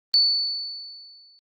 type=tone with exponential decay; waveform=sine; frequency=4476 Hz; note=C#8; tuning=16 cents sharp; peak=-13 dBFS; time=0.14-1.39 s; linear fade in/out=0 ms; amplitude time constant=270 ms; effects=Opus 32 kbps